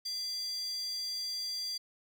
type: tone with high-pass filter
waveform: square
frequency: 677 Hz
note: E5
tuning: 46 cents sharp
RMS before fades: -37 dBFS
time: 0.05-1.78 s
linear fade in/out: 10 ms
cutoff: 4800 Hz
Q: 8.7
effects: none